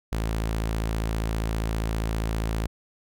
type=tone; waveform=sawtooth; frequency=55 Hz; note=A1; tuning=in tune; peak=-21 dBFS; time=0.12-2.67 s; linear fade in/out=5 ms; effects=none